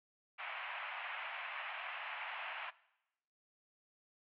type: band-pass noise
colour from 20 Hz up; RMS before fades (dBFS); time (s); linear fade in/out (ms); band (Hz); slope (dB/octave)
white; -44; 0.38-2.71; 20; 660 to 2800; 48
effects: noise-tail reverb RT60 0.9 s tail -20 dB re dry + MP3 48 kbps